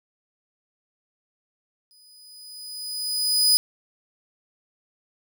sawtooth tone with exponential growth, 4978 Hz, D#8, in tune, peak -11 dBFS, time 1.91-3.57 s, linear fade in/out 0 ms, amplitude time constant 360 ms, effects none

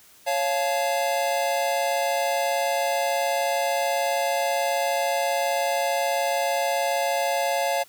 square chord, Db augmented, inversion none, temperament just, 554.4 / 693 / 866.2 Hz, Db5 / F5 / A5, 0 / -14 / -27 cents, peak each -27 / -26 / -29 dBFS, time 0.26-7.84 s, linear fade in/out 20 ms, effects white hiss -53 dBFS RMS until 7.88 s

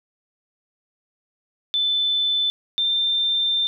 sine tone pair in turn, 3520 / 3582 Hz, A7 / A7, 0 / +30 cents, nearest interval unison, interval 30 cents, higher second, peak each -18 dBFS, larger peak neither, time 1.74-2.5 / 2.78-3.67 s, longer second, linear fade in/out 0 ms, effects none

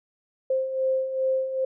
sine beating tone pair, 523.3 / 525.8 Hz, C5 / C5, 0 / +8 cents, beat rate 2.5 Hz, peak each -30 / -23 dBFS, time 0.5-1.65 s, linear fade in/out 5 ms, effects none

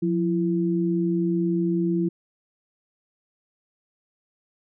sine tone pair together, 177.4 / 335.5 Hz, F3 / E4, +27 / +31 cents, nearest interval major seventh, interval 1104 cents, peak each -23 dBFS, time 0.02-2.09 s, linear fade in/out 10 ms, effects none

